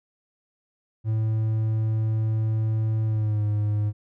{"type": "tone with pitch glide", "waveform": "triangle", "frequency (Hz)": [110, 104.91], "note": ["A2", "G#2"], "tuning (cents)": [0, 18], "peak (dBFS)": -19, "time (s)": [1.04, 3.93], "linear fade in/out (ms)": 50, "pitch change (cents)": -82, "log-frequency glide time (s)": [3.05, 3.44], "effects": []}